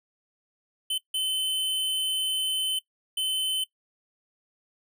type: tone bursts at uneven times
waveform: square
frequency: 3054 Hz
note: G7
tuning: 46 cents flat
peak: -26 dBFS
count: 3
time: 0.9-0.98 / 1.14-2.79 / 3.17-3.64 s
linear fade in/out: 5 ms
effects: noise-tail reverb RT60 0.1 s tail -18 dB re dry